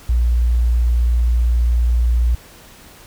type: tone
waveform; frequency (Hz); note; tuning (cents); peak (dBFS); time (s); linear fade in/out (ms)
sine; 59.3; A#1; +30; -12; 0.09-2.35; 5
effects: pink hiss -43 dBFS RMS until 3.06 s